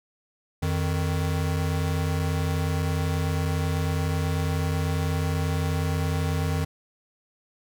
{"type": "tone pair together", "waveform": "square", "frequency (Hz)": [87.31, 155.57], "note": ["F2", "D#3"], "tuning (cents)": [0, 0], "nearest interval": "minor seventh", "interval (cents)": 1000, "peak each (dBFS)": [-26, -28], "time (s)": [0.62, 6.65], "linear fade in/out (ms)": 10, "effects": []}